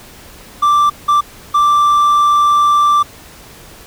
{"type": "tone bursts at uneven times", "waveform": "triangle", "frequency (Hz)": 1174.7, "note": "D6", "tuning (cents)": 0, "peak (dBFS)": -6, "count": 3, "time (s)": [[0.62, 0.9], [1.08, 1.21], [1.54, 3.03]], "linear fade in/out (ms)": 10, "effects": ["pink hiss -38 dBFS RMS until 3.86 s"]}